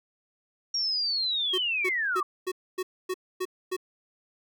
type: linear sweep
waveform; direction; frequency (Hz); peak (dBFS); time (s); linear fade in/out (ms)
sine; down; 5630 to 1127; -25; 0.74-2.23; 5
type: tone bursts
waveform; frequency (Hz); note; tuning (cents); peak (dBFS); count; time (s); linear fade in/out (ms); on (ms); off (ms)
square; 370; F#4; 0; -28; 8; 1.53-3.766; 10; 52; 260
effects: none